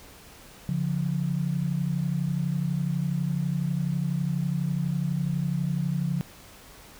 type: tone pair together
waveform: sine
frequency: 142.53 / 174.61 Hz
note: C#3 / F3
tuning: +49 / 0 cents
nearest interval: major third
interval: 351 cents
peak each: -27 dBFS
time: 0.69-6.21 s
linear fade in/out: 0 ms
effects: pink hiss -49 dBFS RMS until 6.99 s